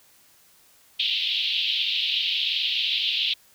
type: band-pass noise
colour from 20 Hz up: pink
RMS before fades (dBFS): -25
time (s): 0.99-3.34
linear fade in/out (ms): 10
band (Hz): 2800 to 3900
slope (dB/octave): 48
effects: white hiss -57 dBFS RMS until 3.54 s